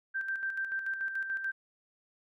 sine tone with tremolo, 1568 Hz, G6, in tune, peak -30 dBFS, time 0.14-1.52 s, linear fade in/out 20 ms, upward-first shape square, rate 6.9 Hz, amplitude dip 50%, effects none

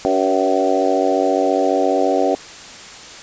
harmonic tone with a mistuned harmonic, 94.7 Hz, F#2, 41 cents sharp, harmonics 3 / 4 / 5 / 6 / 7 / 8, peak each -21 / -21 / -21 / -21 / -21 / -21 dBFS, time 0.05-2.35 s, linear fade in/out 0 ms, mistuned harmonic 5, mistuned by +22 cents, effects white hiss -36 dBFS RMS until 3.22 s + resampled to 16000 Hz

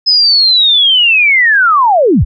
sine linear sweep, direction down, 5120 to 31.66 Hz, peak -5 dBFS, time 0.06-2.25 s, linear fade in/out 20 ms, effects none

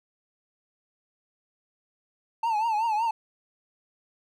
triangle tone with vibrato, 884 Hz, A5, 8 cents sharp, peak -21 dBFS, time 2.43-3.11 s, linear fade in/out 5 ms, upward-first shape triangle, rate 5.3 Hz, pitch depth 120 cents each way, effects none

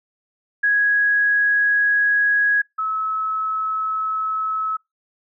sine tone pair in turn, 1661.2 / 1294.2 Hz, G#6 / E6, 0 / -32 cents, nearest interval major third, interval 432 cents, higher first, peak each -14 / -20 dBFS, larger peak first, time 0.63-2.62 / 2.78-4.77 s, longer neither, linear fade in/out 10 ms, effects noise-tail reverb RT60 0.2 s tail -26 dB re dry

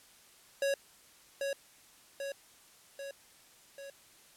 square tone with echo, 554.4 Hz, C#5, in tune, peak -29 dBFS, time 0.62-0.74 s, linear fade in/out 2 ms, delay 790 ms, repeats 4, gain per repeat -4 dB, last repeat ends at 3.9 s, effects white hiss -60 dBFS RMS until 4.36 s + low-pass 12000 Hz 12 dB/octave

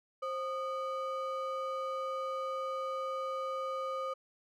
triangle ring-modulated tone, 880 Hz, A5, in tune, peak -29 dBFS, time 0.22-4.14 s, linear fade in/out 10 ms, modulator 351 Hz, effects none

